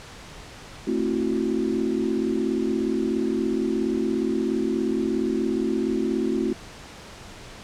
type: chord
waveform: sine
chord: F# half-diminished seventh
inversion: first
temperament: just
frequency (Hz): 222 / 266.4 / 333 / 370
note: A3 / C4 / E4 / F#4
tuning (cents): +16 / +31 / +18 / 0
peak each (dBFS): -27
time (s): 0.87-6.53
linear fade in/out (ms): 5
effects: pink hiss -42 dBFS RMS until 7.63 s + low-pass 7000 Hz 12 dB/octave